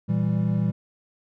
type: chord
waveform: triangle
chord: E diminished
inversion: second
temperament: equal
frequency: 116.54 / 164.81 / 196 Hz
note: Bb2 / E3 / G3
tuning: 0 / 0 / 0 cents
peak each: -23 dBFS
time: 0.08-0.72 s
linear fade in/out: 20 ms
effects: none